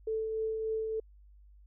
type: tone with tremolo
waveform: sine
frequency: 440.8 Hz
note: A4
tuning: 3 cents sharp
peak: -29 dBFS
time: 0.07-1 s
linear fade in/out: 5 ms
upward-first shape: triangle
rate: 3.4 Hz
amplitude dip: 35%
effects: added 50 Hz sine -54 dBFS peak until 1.66 s